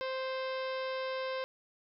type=harmonic tone with a mistuned harmonic; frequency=523.3 Hz; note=C5; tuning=in tune; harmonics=1 / 2 / 3 / 4 / 5 / 6 / 7 / 8 / 9 / 10; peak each=-35 / -41 / -45 / -47 / -49 / -51 / -52 / -53 / -54 / -55 dBFS; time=0.01-1.44 s; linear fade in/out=0 ms; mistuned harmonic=8; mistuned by=-64 cents; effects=none